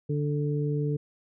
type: harmonic tone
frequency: 146.83 Hz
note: D3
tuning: in tune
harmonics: 1 / 2 / 3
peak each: -26 / -34 / -32 dBFS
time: 0.09-0.97 s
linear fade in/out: 10 ms
effects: none